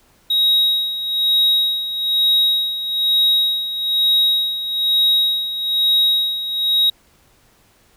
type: tone with tremolo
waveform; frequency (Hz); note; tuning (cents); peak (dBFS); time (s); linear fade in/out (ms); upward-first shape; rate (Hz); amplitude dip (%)
triangle; 3800; A#7; +33; -10; 0.3-6.9; 5; sine; 1.1; 70
effects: pink hiss -55 dBFS RMS until 7.96 s